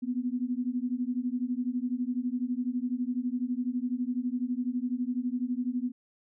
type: beating tone pair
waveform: sine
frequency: 242.2 / 254.2 Hz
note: B3 / C4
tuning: -34 / -50 cents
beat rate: 12 Hz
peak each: -31 dBFS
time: 0.02-5.92 s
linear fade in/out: 20 ms
effects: none